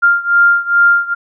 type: beating tone pair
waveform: sine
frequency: 1396.9 / 1399.3 Hz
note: F6 / F6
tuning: 0 / +3 cents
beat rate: 2.4 Hz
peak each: -10 / -12 dBFS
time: 0.02-1.15 s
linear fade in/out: 20 ms
effects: none